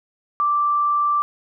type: tone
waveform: sine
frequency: 1173 Hz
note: D6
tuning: 2 cents flat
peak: -16 dBFS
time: 0.4-1.22 s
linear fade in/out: 0 ms
effects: none